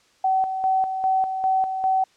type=tone with tremolo; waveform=sine; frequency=760 Hz; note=F#5; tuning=46 cents sharp; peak=-17 dBFS; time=0.24-2.04 s; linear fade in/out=5 ms; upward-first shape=square; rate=2.5 Hz; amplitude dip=55%; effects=white hiss -59 dBFS RMS until 2.16 s + low-pass 6000 Hz 12 dB/octave